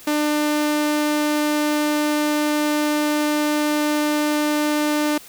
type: tone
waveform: sawtooth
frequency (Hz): 299.1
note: D4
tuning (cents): +32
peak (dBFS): -14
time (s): 0.07-5.18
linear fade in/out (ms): 5
effects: white hiss -43 dBFS RMS until 5.28 s